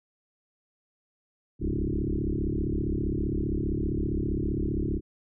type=tone with frequency modulation; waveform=sine; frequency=126.4 Hz; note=B2; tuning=41 cents sharp; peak=-25 dBFS; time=1.59-5.01 s; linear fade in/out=50 ms; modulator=35.2 Hz; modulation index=6.8; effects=none